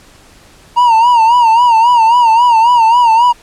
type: tone with vibrato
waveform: triangle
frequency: 934 Hz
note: A#5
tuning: 3 cents sharp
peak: -3 dBFS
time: 0.76-3.33 s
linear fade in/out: 20 ms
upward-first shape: sine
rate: 3.7 Hz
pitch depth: 94 cents each way
effects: pink hiss -42 dBFS RMS until 3.42 s + low-pass 10000 Hz 12 dB/octave